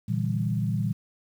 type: chord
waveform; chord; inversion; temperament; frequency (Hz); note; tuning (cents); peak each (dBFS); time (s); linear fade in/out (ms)
sine; E half-diminished seventh; second; equal; 116.54 / 146.83 / 164.81 / 196; Bb2 / D3 / E3 / G3; 0 / 0 / 0 / 0; -27 / -32 / -30 / -30; 0.08-0.93; 10
effects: 9-bit